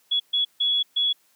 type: tone bursts at uneven times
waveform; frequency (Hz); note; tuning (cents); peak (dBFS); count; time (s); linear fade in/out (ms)
sine; 3373; G#7; +26; -19; 4; 0.11-0.2 / 0.33-0.45 / 0.6-0.83 / 0.96-1.13; 10
effects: white hiss -63 dBFS RMS until 1.35 s + high-pass 150 Hz 12 dB/octave